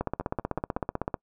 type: two click trains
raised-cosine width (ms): 1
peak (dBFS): -14 / -21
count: 19 / 4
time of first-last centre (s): 0.01-1.142 / 0.21-0.769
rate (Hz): 15.9 / 5.37
effects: noise-tail reverb RT60 0.1 s tail -26 dB re dry